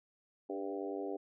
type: harmonic tone with a mistuned harmonic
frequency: 97.5 Hz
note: G2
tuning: 9 cents flat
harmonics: 3 / 4 / 5 / 6 / 7 / 8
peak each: -42 / -40 / -44 / -48 / -47 / -50 dBFS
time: 0.49-1.17 s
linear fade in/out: 10 ms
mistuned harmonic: 4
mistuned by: +28 cents
effects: none